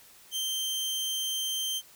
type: tone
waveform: sawtooth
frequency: 3136 Hz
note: G7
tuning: in tune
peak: -26 dBFS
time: 0.31-1.82 s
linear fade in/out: 50 ms
effects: white hiss -55 dBFS RMS until 1.95 s